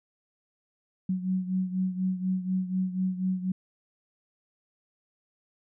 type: beating tone pair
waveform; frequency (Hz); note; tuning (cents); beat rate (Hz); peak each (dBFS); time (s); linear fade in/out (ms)
sine; 185 / 189.1; F#3 / F#3; 0 / +38; 4.1; -27 / -32; 1.09-3.52; 5
effects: none